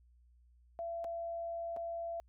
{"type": "tone with dropouts", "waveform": "sine", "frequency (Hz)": 675, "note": "E5", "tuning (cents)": 41, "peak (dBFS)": -37, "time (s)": [0.79, 2.2], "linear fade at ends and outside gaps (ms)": 0, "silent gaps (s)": [[1.043, 1.047], [1.764, 1.77]], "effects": ["added 60 Hz sine -62 dBFS peak until 2.28 s"]}